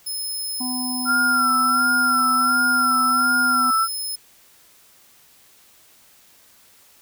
10% pulse tone, 5170 Hz, E8, 34 cents flat, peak -20 dBFS, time 0.06-4.16 s, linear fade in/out 10 ms
harmonic tone, 251.2 Hz, B3, 30 cents sharp, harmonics 1 / 3 / 4, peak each -26 / -36 / -38 dBFS, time 0.6-3.71 s, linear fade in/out 10 ms
sine tone with vibrato, 1368 Hz, F6, 36 cents flat, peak -16 dBFS, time 1.05-3.88 s, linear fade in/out 50 ms, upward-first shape sine, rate 1.4 Hz, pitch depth 61 cents each way
effects white hiss -53 dBFS RMS until 7.01 s

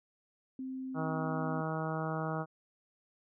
sine tone with pitch glide, 261.3 to 257.9 Hz, C4 to C4, -2 to -25 cents, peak -37 dBFS, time 0.59-1.61 s, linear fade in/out 2 ms, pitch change -23 cents, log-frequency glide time 1.08-1.19 s
harmonic tone, 158.9 Hz, D#3, 37 cents sharp, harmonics 1 / 2 / 3 / 4 / 5 / 6 / 7 / 8 / 9, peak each -36 / -42 / -42 / -41 / -42 / -47 / -45 / -43 / -46 dBFS, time 0.94-2.46 s, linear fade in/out 50 ms
effects none

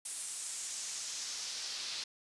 pink noise with band-pass filter sweep, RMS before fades -41 dBFS, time 0.05-2.04 s, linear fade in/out 5 ms, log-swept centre 9300 to 4300 Hz, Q 2.1, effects resampled to 24000 Hz

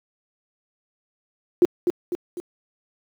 sine tone with echo, 353.4 Hz, F4, 21 cents sharp, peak -10 dBFS, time 1.62-1.65 s, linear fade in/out 0 ms, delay 250 ms, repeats 3, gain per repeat -6 dB, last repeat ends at 2.4 s, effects high-pass 150 Hz 12 dB/octave + 8-bit

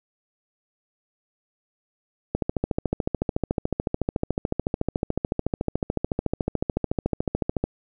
click train, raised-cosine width 2 ms, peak -9 dBFS, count 74, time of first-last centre 2.35-7.64 s, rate 13.8 Hz, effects none

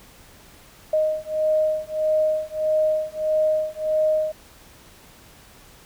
sine beating tone pair, 620 / 621.6 Hz, D#5 / D#5, -6 / -2 cents, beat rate 1.6 Hz, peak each -22 / -22 dBFS, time 0.93-4.32 s, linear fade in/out 5 ms, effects pink hiss -49 dBFS RMS until 5.85 s

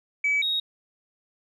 sine tone pair in turn, 2288 / 3765 Hz, D7 / A#7, -46 / +16 cents, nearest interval major sixth, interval 862 cents, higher second, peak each -19 / -22 dBFS, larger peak first, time 0.24-0.42 / 0.42-0.6 s, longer neither, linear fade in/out 5 ms, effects tanh soft clip ceiling -17 dBFS

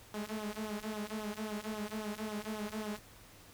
sawtooth tone with flanger, 213.1 Hz, G#3, 45 cents sharp, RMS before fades -40 dBFS, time 0.14-2.99 s, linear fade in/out 2 ms, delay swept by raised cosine 0.42 to 4.72 ms, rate 3.7 Hz, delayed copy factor -0.8, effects added 101 Hz sine -64 dBFS peak until 3.53 s + pink hiss -57 dBFS RMS until 3.53 s

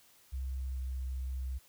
sine tone with pitch glide, 65.41 to 64.66 Hz, C2 to C2, 0 to -20 cents, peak -34 dBFS, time 0.32-1.59 s, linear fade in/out 20 ms, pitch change -20 cents, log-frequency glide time 0.7-0.77 s, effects white hiss -63 dBFS RMS until 1.68 s

